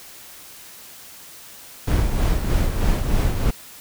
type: noise with tremolo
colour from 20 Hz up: brown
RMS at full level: -17 dBFS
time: 1.87-3.51 s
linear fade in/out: 10 ms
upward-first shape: sine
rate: 3.2 Hz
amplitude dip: 50%
effects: white hiss -42 dBFS RMS until 3.8 s